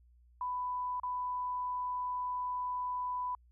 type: tone with dropouts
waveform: sine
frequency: 995 Hz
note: B5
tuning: 13 cents sharp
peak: -33 dBFS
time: 0.41-3.35 s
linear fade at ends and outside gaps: 2 ms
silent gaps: 0.999-1.033 s
effects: added 60 Hz sine -60 dBFS peak until 3.51 s